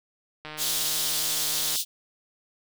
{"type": "click train", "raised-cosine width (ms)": 0.3, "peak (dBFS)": -22, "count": 201, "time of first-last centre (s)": [0.45, 1.757], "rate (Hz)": 153}
{"type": "high-pass noise", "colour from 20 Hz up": "pink", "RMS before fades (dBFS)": -27, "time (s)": [0.57, 1.85], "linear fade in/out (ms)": 50, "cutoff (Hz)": 3100, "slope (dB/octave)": 48}
{"effects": []}